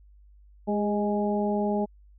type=harmonic tone with a mistuned harmonic; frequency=207.7 Hz; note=G#3; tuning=in tune; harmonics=1 / 2 / 3 / 4; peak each=-26 / -29 / -31 / -32 dBFS; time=0.67-1.86 s; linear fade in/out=20 ms; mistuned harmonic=2; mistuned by=-28 cents; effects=added 50 Hz sine -51 dBFS peak until 2.18 s